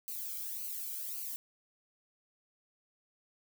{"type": "noise with flanger", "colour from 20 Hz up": "violet", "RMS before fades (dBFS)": -40, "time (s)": [0.08, 1.36], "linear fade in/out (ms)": 0, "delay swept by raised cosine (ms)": [0.56, 1.12], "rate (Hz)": 1.8, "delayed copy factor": -0.8, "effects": []}